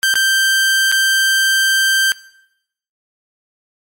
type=tone with dropouts; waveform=sawtooth; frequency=1568 Hz; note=G6; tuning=in tune; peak=-8 dBFS; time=0.03-2.12 s; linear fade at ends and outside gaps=0 ms; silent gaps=0.14-0.155 / 0.916-0.923 s; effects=noise-tail reverb RT60 0.8 s tail -20 dB re dry + MP3 64 kbps